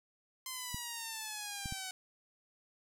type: exponential sweep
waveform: 5% pulse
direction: down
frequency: 1043 to 746 Hz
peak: -28 dBFS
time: 0.46-1.91 s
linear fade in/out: 2 ms
type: clicks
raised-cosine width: 5 ms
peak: -29 dBFS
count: 3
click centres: 0.745 / 1.658 / 1.724 s
effects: none